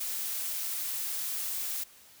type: noise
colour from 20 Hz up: blue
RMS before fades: -34 dBFS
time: 0-1.84 s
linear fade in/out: 10 ms
effects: white hiss -56 dBFS RMS until 2.2 s

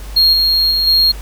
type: tone with level steps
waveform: triangle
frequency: 4255 Hz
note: C8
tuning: 28 cents sharp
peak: -6 / -9 / -11 / -7 dBFS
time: 0.16-1.12 s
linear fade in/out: 10 ms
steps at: 0.33 / 0.71 / 0.87 s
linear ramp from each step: 2 ms
effects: added 50 Hz sine -26 dBFS peak until 1.21 s + pink hiss -37 dBFS RMS until 1.21 s

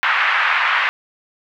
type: band-pass noise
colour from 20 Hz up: pink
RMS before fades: -17 dBFS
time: 0.03-0.89 s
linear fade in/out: 0 ms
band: 1100 to 2500 Hz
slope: 24 dB/octave
effects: none

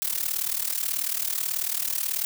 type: noise with amplitude modulation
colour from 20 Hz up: blue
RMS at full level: -24 dBFS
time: 0.02-2.25 s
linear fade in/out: 0 ms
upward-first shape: sine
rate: 38.3 Hz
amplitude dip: 85%
effects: none

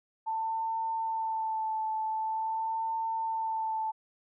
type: tone with vibrato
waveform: sine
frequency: 887 Hz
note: A5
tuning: 14 cents sharp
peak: -29 dBFS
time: 0.26-3.92 s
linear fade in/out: 20 ms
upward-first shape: sine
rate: 0.45 Hz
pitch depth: 23 cents each way
effects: none

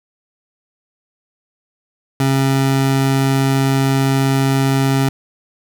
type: tone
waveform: 25% pulse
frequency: 135.3 Hz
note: C#3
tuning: 42 cents flat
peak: -9 dBFS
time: 2.2-5.09 s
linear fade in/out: 2 ms
effects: none

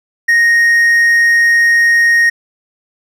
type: tone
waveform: triangle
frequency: 1864.7 Hz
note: A#6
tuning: in tune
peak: -5 dBFS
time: 0.28-2.3 s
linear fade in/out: 10 ms
effects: none

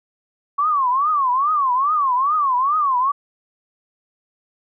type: tone with vibrato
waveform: sine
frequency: 1108.7 Hz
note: C#6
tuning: in tune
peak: -15 dBFS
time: 0.58-3.12 s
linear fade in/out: 10 ms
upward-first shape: triangle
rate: 2.4 Hz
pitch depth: 240 cents each way
effects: none

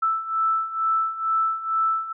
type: beating tone pair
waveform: sine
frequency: 1318.5 / 1320.7 Hz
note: E6 / E6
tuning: 0 / +3 cents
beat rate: 2.2 Hz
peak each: -26 / -22 dBFS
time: 0.02-2.13 s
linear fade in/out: 10 ms
effects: none

